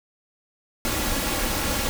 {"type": "noise with comb filter", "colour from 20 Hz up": "pink", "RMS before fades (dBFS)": -25, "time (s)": [0.85, 1.89], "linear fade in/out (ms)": 0, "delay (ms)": 3.6, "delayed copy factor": 0.5, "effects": []}